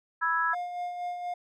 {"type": "chord", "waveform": "sine", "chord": "E major", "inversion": "second", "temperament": "equal", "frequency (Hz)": [987.8, 1318.5, 1661.2], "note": ["B5", "E6", "G#6"], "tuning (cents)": [0, 0, 0], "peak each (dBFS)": [-30, -28, -28], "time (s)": [0.21, 0.55], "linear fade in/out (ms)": 20}
{"type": "tone with tremolo", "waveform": "triangle", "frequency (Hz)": 710, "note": "F5", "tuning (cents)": 28, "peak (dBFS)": -28, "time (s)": [0.53, 1.34], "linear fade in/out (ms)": 5, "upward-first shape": "sine", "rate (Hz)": 4.2, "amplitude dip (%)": 45}
{"effects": []}